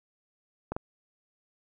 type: clicks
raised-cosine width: 1 ms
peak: -18 dBFS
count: 2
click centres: 0.72 / 0.765 s
effects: none